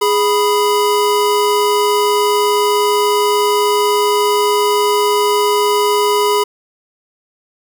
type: tone pair together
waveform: square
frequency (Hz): 414.8 / 987.8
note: G#4 / B5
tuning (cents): -2 / 0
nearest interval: octave + minor third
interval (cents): 1502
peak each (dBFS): -14 / -16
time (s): 0.01-6.44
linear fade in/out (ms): 10
effects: none